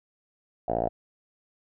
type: tone with low-pass filter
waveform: 5% pulse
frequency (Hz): 57.2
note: A#1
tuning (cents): -32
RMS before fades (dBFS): -27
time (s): 0.68-0.89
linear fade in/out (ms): 5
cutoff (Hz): 690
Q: 6.7
effects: none